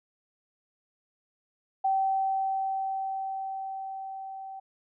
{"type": "tone with level ramp", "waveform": "sine", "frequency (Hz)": 772, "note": "G5", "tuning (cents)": -27, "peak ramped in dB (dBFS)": [-22, -38], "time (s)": [1.84, 4.6], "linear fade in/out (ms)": 10, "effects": []}